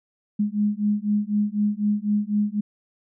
sine beating tone pair, 206.1 / 210.1 Hz, G#3 / G#3, -13 / +20 cents, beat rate 4 Hz, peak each -23 dBFS, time 0.39-2.61 s, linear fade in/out 10 ms, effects none

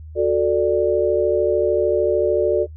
sine chord, D major, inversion first, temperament just, 367.1 / 440.5 / 587.3 Hz, F#4 / A4 / D5, -14 / +2 / 0 cents, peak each -19 dBFS, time 0.15-2.67 s, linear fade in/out 50 ms, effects noise-tail reverb RT60 0.1 s tail -21 dB re dry + added 78 Hz sine -34 dBFS peak until 2.76 s

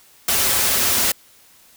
white noise with comb filter, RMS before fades -18 dBFS, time 0.28-1.12 s, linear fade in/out 5 ms, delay 6.5 ms, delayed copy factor -0.5, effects white hiss -51 dBFS RMS until 1.76 s

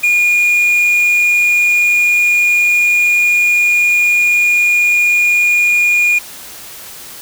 triangle tone with quantisation, 2432 Hz, D#7, 40 cents flat, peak -7 dBFS, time 0.03-6.19 s, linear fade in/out 10 ms, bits 6, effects white hiss -32 dBFS RMS until 7.21 s

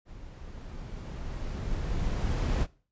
brown noise with level ramp, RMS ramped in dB -46 to -25 dBFS, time 0.05-2.67 s, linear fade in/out 50 ms, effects noise-tail reverb RT60 0.4 s tail -21 dB re dry + resampled to 16000 Hz

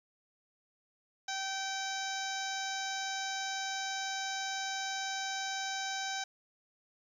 harmonic tone with a mistuned harmonic, 774 Hz, G5, 22 cents flat, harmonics 1 / 2 / 3 / 4 / 5 / 6 / 7 / 8 / 9, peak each -39 / -40 / -46 / -47 / -43 / -49 / -46 / -44 / -49 dBFS, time 1.28-6.24 s, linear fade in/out 5 ms, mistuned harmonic 6, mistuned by +45 cents, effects 11-bit

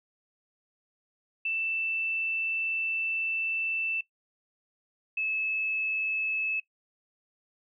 sine tone pair in turn, 2659 / 2601 Hz, E7 / E7, +14 / -24 cents, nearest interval unison, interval 38 cents, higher first, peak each -27 dBFS, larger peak neither, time 1.45-4.01 / 5.17-6.6 s, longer first, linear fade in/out 5 ms, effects noise-tail reverb RT60 0.1 s tail -18 dB re dry

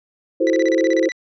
sine chord, F# half-diminished seventh, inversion third, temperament equal, 329.6 / 370 / 440 / 523.3 Hz, E4 / F#4 / A4 / C5, 0 / 0 / 0 / 0 cents, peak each -18 / -22 / -24 / -18 dBFS, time 0.4-1.09 s, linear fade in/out 10 ms
40% pulse tone bursts, 1975.5 Hz, B6, in tune, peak -23 dBFS, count 11, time 0.47-1.119 s, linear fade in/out 0 ms, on 29 ms, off 33 ms
effects resampled to 16000 Hz

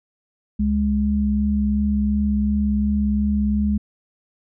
sine tone pair together, 70.16 / 207.7 Hz, C#2 / G#3, +21 / 0 cents, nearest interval octave + perfect fifth, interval 1879 cents, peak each -22 / -18 dBFS, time 0.59-3.78 s, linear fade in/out 10 ms, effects none

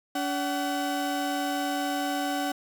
35% pulse tone pair together, 285.5 / 756 Hz, D4 / F#5, -49 / +37 cents, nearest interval octave + perfect fourth, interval 1686 cents, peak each -28 dBFS, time 0.15-2.52 s, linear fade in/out 5 ms, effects none

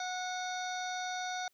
harmonic tone with a mistuned harmonic, 733 Hz, F#5, 16 cents flat, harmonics 1 / 2 / 3 / 5 / 6 / 7 / 8 / 9, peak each -37 / -41 / -47 / -45 / -50 / -57 / -46 / -59 dBFS, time 0-1.48 s, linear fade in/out 2 ms, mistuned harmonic 7, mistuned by -88 cents, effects white hiss -74 dBFS RMS until 1.53 s

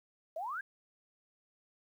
sine exponential sweep, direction up, 610 to 1667 Hz, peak -36 dBFS, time 0.36-0.61 s, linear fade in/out 5 ms, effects 11-bit

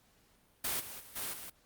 white noise with level steps, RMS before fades -34 / -45 / -53 / -38 / -45 dBFS, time 0.64-1.5 s, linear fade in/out 5 ms, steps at 0.79 / 0.99 / 1.15 / 1.32 s, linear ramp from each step 20 ms, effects pink hiss -68 dBFS RMS until 1.65 s + Opus 48 kbps

